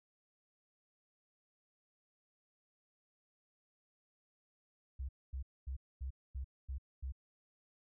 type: tone bursts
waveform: sine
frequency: 66.1 Hz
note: C2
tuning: 18 cents sharp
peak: -38 dBFS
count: 7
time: 4.99-7.123 s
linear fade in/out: 10 ms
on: 99 ms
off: 240 ms
effects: none